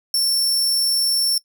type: tone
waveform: sawtooth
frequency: 5420 Hz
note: E8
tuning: 47 cents sharp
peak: -14 dBFS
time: 0.14-1.38 s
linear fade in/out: 2 ms
effects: noise-tail reverb RT60 0.1 s tail -20 dB re dry